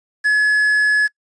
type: tone with quantisation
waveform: triangle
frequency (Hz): 1701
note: G#6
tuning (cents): +41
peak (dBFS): -10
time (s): 0.24-1.08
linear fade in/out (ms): 20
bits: 6
effects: noise-tail reverb RT60 0.1 s tail -25 dB re dry + resampled to 22050 Hz